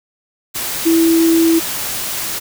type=tone in noise; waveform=sine; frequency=329.6 Hz; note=E4; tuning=in tune; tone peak=-9 dBFS; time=0.85-1.6 s; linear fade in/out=20 ms; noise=white; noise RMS=-22 dBFS; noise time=0.54-2.4 s; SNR=+10 dB; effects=none